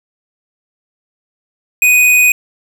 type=tone; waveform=square; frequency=2489 Hz; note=D#7; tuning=in tune; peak=-7 dBFS; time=1.82-2.32 s; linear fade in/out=2 ms; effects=none